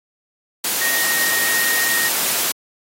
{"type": "tone in noise", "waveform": "sine", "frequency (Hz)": 1864.7, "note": "A#6", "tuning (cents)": 0, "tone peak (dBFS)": -20, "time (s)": [0.81, 2.09], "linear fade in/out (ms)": 5, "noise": "white", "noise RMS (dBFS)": -20, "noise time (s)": [0.64, 2.52], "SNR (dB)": -3, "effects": ["high-pass 200 Hz 12 dB/octave", "AAC 48 kbps"]}